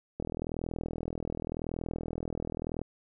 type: click train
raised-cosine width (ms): 2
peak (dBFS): -21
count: 108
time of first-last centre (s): 0.2-2.816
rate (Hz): 40.9
effects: none